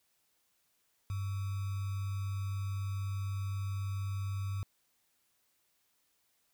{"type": "tone with sample-and-hold", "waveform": "sine", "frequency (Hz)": 98, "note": "G2", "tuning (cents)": 0, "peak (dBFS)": -33, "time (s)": [1.1, 4.63], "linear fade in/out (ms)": 0, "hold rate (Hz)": 1225, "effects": ["white hiss -75 dBFS RMS until 6.53 s"]}